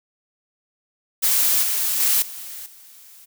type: noise with level steps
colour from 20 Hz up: blue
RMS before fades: -18 / -22 / -18 / -35 / -46 dBFS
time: 1.22-3.26 s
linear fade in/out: 20 ms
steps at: 1.63 / 2 / 2.22 / 2.66 s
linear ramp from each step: 2 ms
effects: none